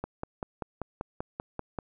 click train, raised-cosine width 1 ms, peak -19 dBFS, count 10, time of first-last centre 0.04-1.788 s, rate 5.15 Hz, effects none

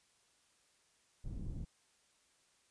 pink low-pass noise, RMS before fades -42 dBFS, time 1.24-1.65 s, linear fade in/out 10 ms, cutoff 160 Hz, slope 12 dB/octave, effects white hiss -72 dBFS RMS until 2.7 s + resampled to 22050 Hz

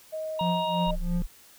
sine tone with pitch glide, 629 to 613.6 Hz, D#5 to D#5, +19 to -24 cents, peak -30 dBFS, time 0.12-0.96 s, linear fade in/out 20 ms, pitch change -43 cents, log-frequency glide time 0.65-0.77 s
harmonic tone, 941 Hz, A#5, 16 cents sharp, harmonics 1 / 3 / 4, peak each -27 / -37 / -39 dBFS, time 0.39-0.91 s, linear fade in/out 5 ms
triangle tone with tremolo, 174.61 Hz, F3, in tune, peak -22 dBFS, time 0.41-1.22 s, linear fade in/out 0 ms, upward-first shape triangle, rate 3 Hz, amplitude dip 95%
sine tone, 29.83 Hz, A#0, 41 cents sharp, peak -27 dBFS, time 0.86-1.27 s, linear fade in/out 20 ms
effects white hiss -54 dBFS RMS until 1.58 s

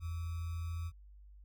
sine tone with sample-and-hold, 83.8 Hz, E2, 29 cents sharp, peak -36 dBFS, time 0-0.92 s, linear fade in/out 50 ms, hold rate 1225 Hz, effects added 50 Hz sine -53 dBFS peak until 1.44 s

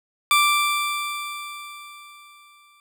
20% pulse tone with exponential decay, 1174.7 Hz, D6, in tune, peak -9 dBFS, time 0.31-2.8 s, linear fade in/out 1 ms, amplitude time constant 540 ms, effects none

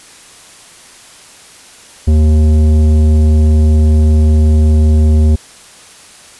sine tone with tanh clipping, 77.1 Hz, D#2, 15 cents flat, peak -7 dBFS, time 2.07-5.36 s, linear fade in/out 10 ms, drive 12 dB, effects white hiss -38 dBFS RMS until 6.39 s + resampled to 24000 Hz

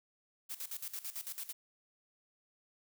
blue noise with tremolo, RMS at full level -41 dBFS, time 0.49-1.53 s, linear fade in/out 20 ms, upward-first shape square, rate 9 Hz, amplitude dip 80%, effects none

